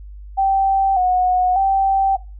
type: tone with vibrato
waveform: sine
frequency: 754 Hz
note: F#5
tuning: 32 cents sharp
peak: -13 dBFS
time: 0.37-2.17 s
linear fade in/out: 20 ms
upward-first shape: square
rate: 0.84 Hz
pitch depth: 54 cents each way
effects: noise-tail reverb RT60 0.3 s tail -20 dB re dry + added 50 Hz sine -33 dBFS peak until 2.39 s